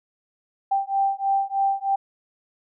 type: beating tone pair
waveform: sine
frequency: 784 / 787.2 Hz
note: G5 / G5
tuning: 0 / +7 cents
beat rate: 3.2 Hz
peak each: -23 dBFS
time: 0.71-1.96 s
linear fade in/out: 10 ms
effects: none